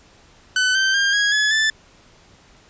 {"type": "tone with pitch steps", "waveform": "sawtooth", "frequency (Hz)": [1507, 1553.8, 1602.2, 1652, 1703.3, 1756.3], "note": ["F#6", "G6", "G6", "G#6", "G#6", "A6"], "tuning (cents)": [31, -16, 37, -10, 43, -4], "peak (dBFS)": -12, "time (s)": [0.56, 1.7], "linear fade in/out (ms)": 2, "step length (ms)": 190, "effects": ["pink hiss -51 dBFS RMS until 2.69 s", "resampled to 16000 Hz"]}